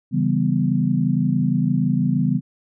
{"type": "chord", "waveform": "sine", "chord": "C# half-diminished seventh", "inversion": "none", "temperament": "equal", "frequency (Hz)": [138.59, 164.81, 196, 246.9], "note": ["C#3", "E3", "G3", "B3"], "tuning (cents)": [0, 0, 0, 0], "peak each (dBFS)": -22, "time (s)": [0.11, 2.41], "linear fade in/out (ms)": 50, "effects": []}